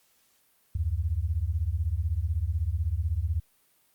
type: beating tone pair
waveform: sine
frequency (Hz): 73.42 / 89.42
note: D2 / F2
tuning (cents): 0 / +41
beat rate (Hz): 16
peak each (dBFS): -28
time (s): 0.75-3.4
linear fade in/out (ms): 5
effects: white hiss -66 dBFS RMS until 3.94 s + Opus 48 kbps